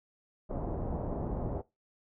pink low-pass noise, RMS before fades -35 dBFS, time 0.49-1.62 s, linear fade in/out 20 ms, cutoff 790 Hz, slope 24 dB/octave, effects noise-tail reverb RT60 0.2 s tail -18 dB re dry

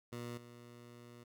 15% pulse tone with level steps, 120 Hz, B2, 49 cents flat, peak -36 / -47 dBFS, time 0.12-1.24 s, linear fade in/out 10 ms, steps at 0.37 s, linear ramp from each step 5 ms, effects none

